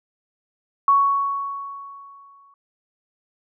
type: tone with exponential decay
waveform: sine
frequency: 1114 Hz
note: C#6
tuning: 8 cents sharp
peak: -11 dBFS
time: 0.88-2.54 s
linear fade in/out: 2 ms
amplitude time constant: 360 ms
effects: none